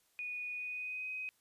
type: tone with pitch glide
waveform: sine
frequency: 2467 to 2517 Hz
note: D#7 to D#7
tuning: -15 to +19 cents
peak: -38 dBFS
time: 0.19-1.29 s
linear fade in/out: 0 ms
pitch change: +34 cents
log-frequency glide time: 0.54-1.1 s
effects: white hiss -73 dBFS RMS until 1.4 s + resampled to 32000 Hz